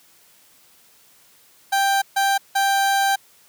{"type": "tone bursts at uneven times", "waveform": "30% pulse", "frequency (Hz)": 787, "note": "G5", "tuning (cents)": 7, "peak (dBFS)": -14, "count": 3, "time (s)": [[1.72, 2.02], [2.16, 2.38], [2.55, 3.16]], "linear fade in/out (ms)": 10, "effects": ["white hiss -54 dBFS RMS until 3.48 s", "high-pass 80 Hz 12 dB/octave"]}